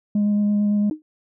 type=tone with vibrato; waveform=sine; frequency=206.7 Hz; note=G#3; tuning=8 cents flat; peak=-14 dBFS; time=0.15-0.9 s; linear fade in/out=5 ms; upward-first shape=square; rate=8.9 Hz; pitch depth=8 cents each way
type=tone with exponential decay; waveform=sine; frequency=308.7 Hz; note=D#4; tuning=14 cents flat; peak=-18 dBFS; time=0.91-1.02 s; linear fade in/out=1 ms; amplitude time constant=23 ms
effects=tanh soft clip ceiling -15 dBFS